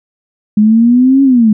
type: exponential two-way sweep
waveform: sine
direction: up then down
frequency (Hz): 207.7 to 277.2 to 207.7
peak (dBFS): -4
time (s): 0.57-1.53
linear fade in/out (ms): 5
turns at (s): 1.23
effects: none